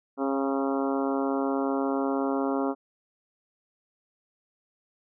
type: harmonic tone with a mistuned harmonic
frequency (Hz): 136.5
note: C#3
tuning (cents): -26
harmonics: 2 / 3 / 4 / 5 / 6 / 7 / 8 / 9 / 10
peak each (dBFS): -27 / -31 / -33 / -35 / -37 / -38 / -39 / -40 / -41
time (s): 0.17-2.75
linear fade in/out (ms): 50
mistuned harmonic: 5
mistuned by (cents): +20
effects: none